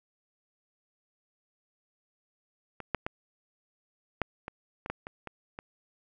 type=clicks; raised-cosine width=0.5 ms; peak=-24 / -12 / -17 / -12 / -22 / -22 / -17 / -24 / -24 / -24 dBFS; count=10; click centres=2.803 / 2.947 / 3.065 / 4.217 / 4.481 / 4.861 / 4.9 / 5.069 / 5.273 / 5.589 s; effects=none